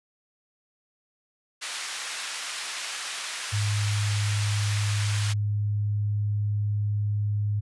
pink band-pass noise, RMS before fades -34 dBFS, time 1.61-5.34 s, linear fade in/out 20 ms, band 1500 to 9700 Hz, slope 12 dB/octave
sine tone, 103.83 Hz, G#2, in tune, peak -23 dBFS, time 3.52-7.61 s, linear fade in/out 20 ms
effects resampled to 24000 Hz

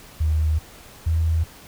sine tone pair in turn, 77.78 / 81.27 Hz, D#2 / E2, 0 / -24 cents, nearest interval minor second, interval 76 cents, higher second, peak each -17 dBFS, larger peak neither, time 0.2-0.59 / 1.06-1.44 s, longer first, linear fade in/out 10 ms, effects pink hiss -45 dBFS RMS until 1.67 s

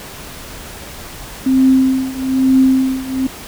sine tone with tremolo, 262.6 Hz, C4, 6 cents sharp, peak -6 dBFS, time 1.46-3.27 s, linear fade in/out 5 ms, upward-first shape triangle, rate 1.1 Hz, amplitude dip 90%, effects pink hiss -32 dBFS RMS until 3.47 s

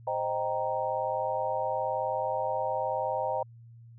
sine chord, C minor seventh, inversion none, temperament equal, 523.3 / 622.3 / 784 / 932.3 Hz, C5 / Eb5 / G5 / Bb5, 0 / 0 / 0 / 0 cents, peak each -33 dBFS, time 0.07-3.43 s, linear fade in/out 5 ms, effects added 116 Hz sine -48 dBFS peak until 3.98 s

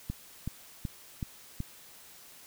click train, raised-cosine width 5 ms, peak -21 dBFS, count 5, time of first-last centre 0.1-1.604 s, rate 2.66 Hz, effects white hiss -53 dBFS RMS until 2.46 s

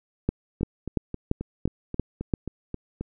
two click trains, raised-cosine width 3 ms, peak -18 / -9 dBFS, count 10 / 7, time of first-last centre 0.61-3.01 / 0.29-2.338 s, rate 3.75 / 2.93 Hz, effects none

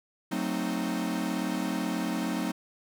45% pulse chord, F# diminished seventh, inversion none, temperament equal with one note detuned, 185 / 223.7 / 261.6 / 311.1 Hz, F#3 / A3 / C4 / Eb4, 0 / +29 / 0 / 0 cents, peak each -34 dBFS, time 0.31-2.52 s, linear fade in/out 10 ms, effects none

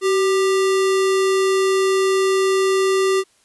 sine tone with sample-and-hold, 382.2 Hz, G4, 44 cents flat, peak -14 dBFS, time 0.01-3.24 s, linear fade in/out 50 ms, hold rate 1575 Hz, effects white hiss -58 dBFS RMS until 3.44 s + resampled to 24000 Hz

